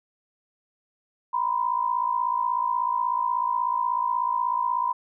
sine tone pair together, 961.6 / 1018 Hz, B5 / C6, -46 / -48 cents, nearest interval minor second, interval 98 cents, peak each -25 dBFS, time 1.33-4.93 s, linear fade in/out 10 ms, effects none

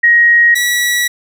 sine / sawtooth tone pair in turn, 1885 / 1938 Hz, A#6 / B6, +19 / -33 cents, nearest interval unison, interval 48 cents, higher second, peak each -5 / -8 dBFS, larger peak first, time 0.03-0.55 / 0.55-1.08 s, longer second, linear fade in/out 10 ms, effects none

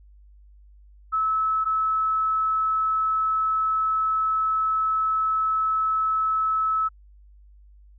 sine tone pair in turn, 1300 / 1300 Hz, E6 / E6, -24 / -24 cents, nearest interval unison, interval 0 cents, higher neither, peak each -20 dBFS, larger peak neither, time 1.12-1.65 / 1.65-6.89 s, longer second, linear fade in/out 20 ms, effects added 50 Hz sine -48 dBFS peak until 7.98 s

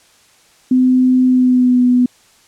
sine tone with pitch glide, 255.1 to 248 Hz, C4 to B3, -44 to +7 cents, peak -8 dBFS, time 0.71-2.06 s, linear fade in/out 5 ms, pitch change -49 cents, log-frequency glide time 1.26-1.82 s, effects white hiss -50 dBFS RMS until 2.47 s + low-pass 9000 Hz 12 dB/octave

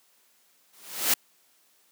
white noise with exponential growth, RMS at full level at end -19 dBFS, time 0.73-1.14 s, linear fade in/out 5 ms, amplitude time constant 89 ms, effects white hiss -64 dBFS RMS until 1.91 s + high-pass 200 Hz 12 dB/octave

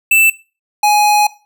square tone pair in turn, 2652 / 835.3 Hz, E7 / G#5, +10 / +10 cents, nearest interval octave + minor sixth, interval 2000 cents, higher first, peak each -8 / -9 dBFS, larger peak first, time 0.11-0.3 / 0.83-1.27 s, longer second, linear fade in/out 5 ms, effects noise-tail reverb RT60 0.3 s tail -17 dB re dry

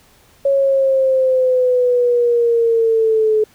sine linear sweep, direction down, 554 to 428.4 Hz, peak -11 dBFS, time 0.45-3.44 s, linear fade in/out 5 ms, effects pink hiss -51 dBFS RMS until 3.54 s

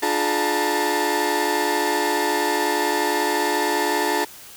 30% pulse tone cluster, 297.8 / 352.2 / 423.9 / 888 / 959 Hz, D4 / F4 / G#4 / A5 / A#5, +24 / +15 / +35 / +16 / +49 cents, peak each -25 / -24 / -23 / -21 / -26 dBFS, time 0.02-4.25 s, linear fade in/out 10 ms, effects white hiss -42 dBFS RMS until 4.56 s

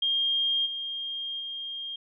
sine tone with level steps, 3218 Hz, G7, 45 cents sharp, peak -23 / -31 / -33 dBFS, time 0.02-1.96 s, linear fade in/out 5 ms, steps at 0.65 / 1.39 s, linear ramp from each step 20 ms, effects none

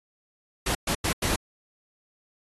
pink noise bursts at uneven times, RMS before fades -26 dBFS, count 4, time 0.66-0.75 / 0.87-0.95 / 1.04-1.13 / 1.22-1.36 s, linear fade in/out 5 ms, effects AAC 32 kbps

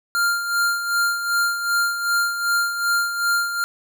square tone with tremolo, 1396.9 Hz, F6, in tune, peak -17 dBFS, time 0.15-3.64 s, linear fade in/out 0 ms, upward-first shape sine, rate 2.6 Hz, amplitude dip 60%, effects none

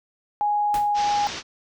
sine tone with pitch glide, 830 to 824.7 Hz, G#5 to G#5, -1 to -12 cents, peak -19 dBFS, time 0.41-1.27 s, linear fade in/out 0 ms, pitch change -11 cents, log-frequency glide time 0.69-1.05 s
pink noise with exponential decay, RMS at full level -30 dBFS, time 0.74-0.95 s, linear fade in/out 2 ms, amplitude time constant 45 ms
white low-pass noise, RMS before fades -33 dBFS, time 0.94-1.43 s, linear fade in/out 50 ms, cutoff 6100 Hz, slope 48 dB/octave
effects none

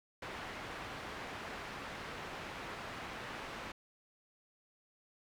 white low-pass noise, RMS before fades -45 dBFS, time 0.22-3.72 s, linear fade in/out 5 ms, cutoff 1900 Hz, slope 12 dB/octave, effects none

